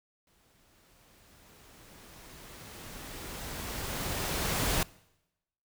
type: noise with exponential growth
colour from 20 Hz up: pink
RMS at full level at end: -28 dBFS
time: 0.27-4.83 s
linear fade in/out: 2 ms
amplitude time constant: 990 ms
effects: noise-tail reverb RT60 0.9 s tail -23 dB re dry